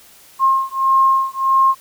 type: beating tone pair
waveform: sine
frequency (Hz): 1068 / 1069.6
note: C6 / C6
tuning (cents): +35 / +38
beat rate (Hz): 1.6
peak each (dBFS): -15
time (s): 0.39-1.75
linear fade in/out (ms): 50
effects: white hiss -46 dBFS RMS until 1.8 s